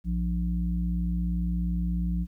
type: harmonic tone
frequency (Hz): 58.6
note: A#1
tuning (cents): +10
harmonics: 1 / 3 / 5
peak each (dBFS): -27 / -28 / -44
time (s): 0.04-2.27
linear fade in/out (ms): 50
effects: 11-bit